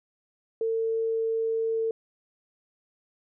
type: tone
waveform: sine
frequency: 450.3 Hz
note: A4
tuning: 40 cents sharp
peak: -24 dBFS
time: 0.61-1.91 s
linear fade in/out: 2 ms
effects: none